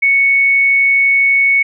sine tone, 2217 Hz, C#7, in tune, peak -8 dBFS, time 0.02-1.63 s, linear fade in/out 10 ms, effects none

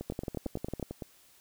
two click trains, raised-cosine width 2 ms, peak -24 / -20 dBFS, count 10 / 9, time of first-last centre 0.01-1.022 / 0.1-0.827 s, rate 8.89 / 11 Hz, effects white hiss -61 dBFS RMS until 1.4 s

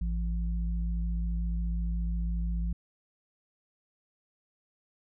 sine tone pair together, 55.38 / 171.8 Hz, A1 / F3, +12 / -28 cents, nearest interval octave + minor sixth, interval 1960 cents, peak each -28 / -36 dBFS, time 0.01-2.73 s, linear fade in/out 5 ms, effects none

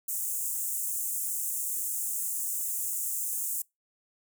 pink high-pass noise, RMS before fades -32 dBFS, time 0.08-3.62 s, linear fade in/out 5 ms, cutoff 7100 Hz, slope 48 dB/octave, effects noise-tail reverb RT60 0.2 s tail -25 dB re dry

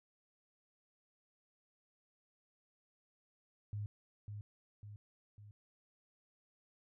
sine tone with echo, 103.83 Hz, G#2, in tune, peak -38 dBFS, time 3.73-3.86 s, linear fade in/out 0 ms, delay 550 ms, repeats 3, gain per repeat -5 dB, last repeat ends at 5.51 s, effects none

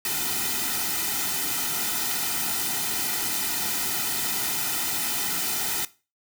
white noise with comb filter, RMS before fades -27 dBFS, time 0.05-5.85 s, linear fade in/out 2 ms, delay 1.8 ms, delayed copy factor -0.85, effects noise-tail reverb RT60 0.3 s tail -17 dB re dry

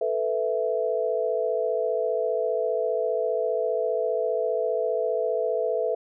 sine chord, A suspended second, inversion none, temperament just, 440 / 495 / 660 Hz, A4 / B4 / E5, 0 / +4 / +2 cents, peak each -27 dBFS, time 0.01-5.95 s, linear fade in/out 5 ms, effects none

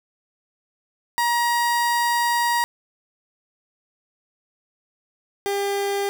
30% pulse tone pair in turn, 950 / 400.2 Hz, A#5 / G4, +33 / +36 cents, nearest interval octave + minor third, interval 1497 cents, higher first, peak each -16 / -19 dBFS, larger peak first, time 1.18-2.64 / 5.46-6.09 s, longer first, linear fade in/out 0 ms, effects none

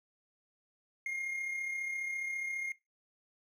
triangle tone with amplitude modulation, 2131 Hz, C7, 31 cents sharp, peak -31 dBFS, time 1.06-2.72 s, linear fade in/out 2 ms, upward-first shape sine, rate 34.7 Hz, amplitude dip 40%, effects noise-tail reverb RT60 0.2 s tail -19 dB re dry

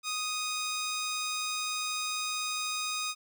10% pulse tone, 1244.5 Hz, D#6, in tune, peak -23 dBFS, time 0.03-3.15 s, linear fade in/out 50 ms, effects none

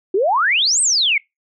sine exponential two-way sweep, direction up then down, 353.2 to 8660 to 2108 Hz, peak -13 dBFS, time 0.14-1.18 s, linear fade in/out 5 ms, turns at 0.81 s, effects noise-tail reverb RT60 0.2 s tail -26 dB re dry

